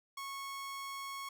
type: tone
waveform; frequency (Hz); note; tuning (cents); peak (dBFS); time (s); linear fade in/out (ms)
sawtooth; 1100; C#6; -14; -37; 0.17-1.29; 5
effects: none